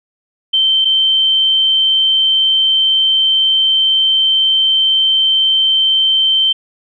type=tone pair in turn; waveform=sine; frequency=3111 / 3111 Hz; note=G7 / G7; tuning=-14 / -14 cents; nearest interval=unison; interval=0 cents; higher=neither; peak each=-9 / -9 dBFS; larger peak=neither; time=0.53-0.85 / 0.85-6.53 s; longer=second; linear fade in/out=10 ms; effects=none